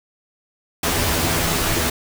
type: noise with comb filter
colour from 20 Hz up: pink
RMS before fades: -20 dBFS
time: 0.83-1.9 s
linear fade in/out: 5 ms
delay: 12 ms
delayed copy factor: +0.8
effects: none